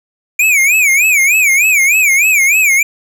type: tone with vibrato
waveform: square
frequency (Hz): 2349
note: D7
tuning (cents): 0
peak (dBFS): -8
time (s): 0.39-2.83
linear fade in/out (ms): 5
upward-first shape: sine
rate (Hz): 3.3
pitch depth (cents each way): 180
effects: none